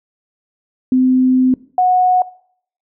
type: tone pair in turn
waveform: sine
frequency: 256.7 / 732.8 Hz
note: C4 / F#5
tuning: -33 / -17 cents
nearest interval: octave + tritone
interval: 1816 cents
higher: second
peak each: -9 dBFS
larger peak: neither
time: 0.92-1.54 / 1.78-2.22 s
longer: first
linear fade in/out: 2 ms
effects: noise-tail reverb RT60 0.6 s tail -20 dB re dry